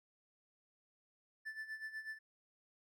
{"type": "tone with tremolo", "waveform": "triangle", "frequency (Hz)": 1757, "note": "A6", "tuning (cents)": -3, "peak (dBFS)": -39, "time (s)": [1.45, 2.19], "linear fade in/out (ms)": 20, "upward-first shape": "sine", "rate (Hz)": 8.1, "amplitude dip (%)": 75, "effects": []}